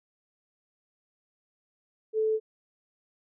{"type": "tone", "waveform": "sine", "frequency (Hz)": 436.9, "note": "A4", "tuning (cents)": -12, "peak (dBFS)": -23, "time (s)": [2.13, 2.4], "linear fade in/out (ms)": 50, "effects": []}